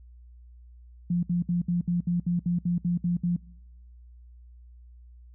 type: tone bursts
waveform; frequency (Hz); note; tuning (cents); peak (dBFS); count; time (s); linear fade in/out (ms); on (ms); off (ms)
sine; 174.61; F3; 0; -22; 12; 1.1-3.364; 5; 130; 64
effects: noise-tail reverb RT60 1.0 s tail -26 dB re dry + added 60 Hz sine -47 dBFS peak until 5.34 s